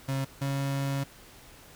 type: tone pair in turn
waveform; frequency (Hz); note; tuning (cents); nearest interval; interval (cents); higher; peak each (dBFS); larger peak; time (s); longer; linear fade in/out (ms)
35% pulse; 135.3 / 138.06; C#3 / C#3; -42 / -7; unison; 35; second; -26; neither; 0.08-0.25 / 0.41-1.04; second; 10
effects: pink hiss -52 dBFS RMS until 1.75 s